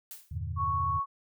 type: noise with exponential decay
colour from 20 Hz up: blue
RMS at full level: -40 dBFS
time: 0.11-0.38 s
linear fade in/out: 1 ms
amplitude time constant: 57 ms
type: chord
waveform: sine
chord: E half-diminished seventh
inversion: none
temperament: equal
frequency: 82.41 / 98 / 116.54 / 146.83 Hz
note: E2 / G2 / Bb2 / D3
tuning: 0 / 0 / 0 / 0 cents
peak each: -35 / -37 / -40 / -41 dBFS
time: 0.31-1 s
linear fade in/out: 10 ms
type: tone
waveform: sine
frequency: 1108.7 Hz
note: C#6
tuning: in tune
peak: -27 dBFS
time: 0.56-1.06 s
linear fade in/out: 50 ms
effects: none